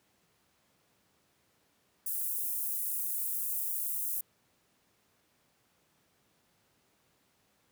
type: high-pass noise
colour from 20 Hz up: pink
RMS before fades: -34 dBFS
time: 2.06-4.21 s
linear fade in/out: 5 ms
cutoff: 11000 Hz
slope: 24 dB/octave
effects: pink hiss -71 dBFS RMS until 7.71 s + high-pass 100 Hz 12 dB/octave